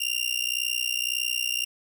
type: tone with amplitude modulation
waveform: sawtooth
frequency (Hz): 2794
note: F7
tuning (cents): 0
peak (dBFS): -18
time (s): 0-1.65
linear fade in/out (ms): 10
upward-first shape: sine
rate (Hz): 61.8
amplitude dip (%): 95
effects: none